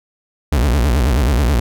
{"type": "tone with vibrato", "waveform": "40% pulse", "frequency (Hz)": 65.2, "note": "C2", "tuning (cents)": -5, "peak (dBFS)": -11, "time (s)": [0.52, 1.6], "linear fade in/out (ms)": 5, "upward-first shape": "sine", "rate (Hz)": 9.3, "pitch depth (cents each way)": 260, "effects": []}